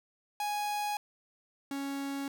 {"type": "tone pair in turn", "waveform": "45% pulse", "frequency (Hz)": [830.6, 277.2], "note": ["G#5", "C#4"], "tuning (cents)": [0, 0], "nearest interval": "octave + perfect fifth", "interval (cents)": 1900, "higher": "first", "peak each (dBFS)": [-31, -34], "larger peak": "first", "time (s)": [[0.4, 0.97], [1.71, 2.28]], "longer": "neither", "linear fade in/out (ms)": 2, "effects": []}